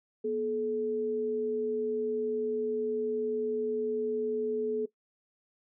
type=tone pair together; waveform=sine; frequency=241.6 / 430.5 Hz; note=B3 / A4; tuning=-38 / -38 cents; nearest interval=minor seventh; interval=1000 cents; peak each=-37 / -28 dBFS; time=0.24-4.86 s; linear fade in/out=10 ms; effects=noise-tail reverb RT60 0.1 s tail -18 dB re dry